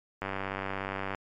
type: click train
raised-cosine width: 0.5 ms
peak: -18 dBFS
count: 91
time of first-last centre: 0.22-1.148 s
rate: 97 Hz
effects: MP3 96 kbps